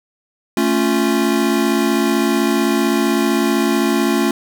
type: chord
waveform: square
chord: A augmented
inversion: none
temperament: equal with one note detuned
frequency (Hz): 221.5 / 277.2 / 349.2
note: A3 / C#4 / E#4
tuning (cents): +12 / 0 / 0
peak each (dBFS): -19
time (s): 0.57-4.31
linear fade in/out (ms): 2
effects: none